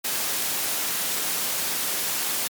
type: noise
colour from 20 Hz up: white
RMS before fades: -26 dBFS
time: 0.04-2.48 s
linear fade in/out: 10 ms
effects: high-pass 150 Hz 12 dB/octave + MP3 96 kbps